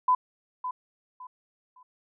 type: tone with echo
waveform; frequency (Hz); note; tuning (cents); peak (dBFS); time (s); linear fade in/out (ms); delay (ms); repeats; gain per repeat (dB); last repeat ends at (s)
sine; 1005; B5; +30; -18; 0.08-0.15; 5; 560; 3; -11; 1.83
effects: none